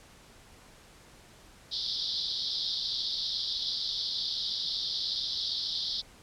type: band-pass noise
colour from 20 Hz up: pink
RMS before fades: -33 dBFS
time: 1.71-6.02 s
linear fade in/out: 20 ms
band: 3400 to 5200 Hz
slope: 96 dB/octave
effects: pink hiss -55 dBFS RMS until 6.22 s + low-pass 10000 Hz 12 dB/octave